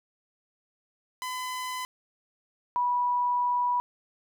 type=tone pair in turn; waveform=sawtooth / sine; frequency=1011 / 978.3 Hz; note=B5 / B5; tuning=+40 / -17 cents; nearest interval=minor second; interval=57 cents; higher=first; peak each=-28 / -23 dBFS; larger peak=second; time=1.22-1.85 / 2.76-3.8 s; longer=second; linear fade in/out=0 ms; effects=none